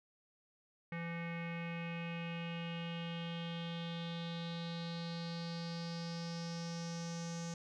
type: tone with low-pass filter sweep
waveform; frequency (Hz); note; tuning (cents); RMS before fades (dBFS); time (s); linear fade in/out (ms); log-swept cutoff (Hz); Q
square; 168.6; E3; +39; -42; 0.92-7.54; 2; 2100 to 6400; 5.2
effects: none